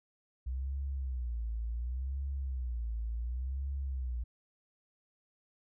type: tone with vibrato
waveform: sine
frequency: 62 Hz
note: B1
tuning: 7 cents sharp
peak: -33 dBFS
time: 0.46-4.24 s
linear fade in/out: 10 ms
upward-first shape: sine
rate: 0.69 Hz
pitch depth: 180 cents each way
effects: none